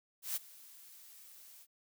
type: noise with ADSR envelope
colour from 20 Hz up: blue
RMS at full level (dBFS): -35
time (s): 0.22-1.67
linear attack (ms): 140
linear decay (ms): 21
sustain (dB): -21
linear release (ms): 54
effects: none